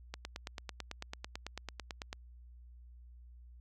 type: click train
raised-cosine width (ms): 0.2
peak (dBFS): -23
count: 19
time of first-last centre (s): 0.14-2.129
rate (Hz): 9.05
effects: added 60 Hz sine -52 dBFS peak until 3.6 s